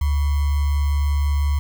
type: tone with sample-and-hold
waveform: sine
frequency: 72.1 Hz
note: D2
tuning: 31 cents flat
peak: -16 dBFS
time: 0.01-1.59 s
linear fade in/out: 5 ms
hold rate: 1050 Hz
effects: none